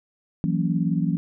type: chord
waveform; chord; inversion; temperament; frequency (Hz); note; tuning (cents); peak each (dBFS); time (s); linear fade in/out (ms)
sine; F# dominant seventh; third; just; 166.5 / 185 / 231.2 / 277.5; E3 / F#3 / A#3 / C#4; +18 / 0 / -14 / +2; -23 / -25 / -28 / -29; 0.44-1.17; 0
effects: none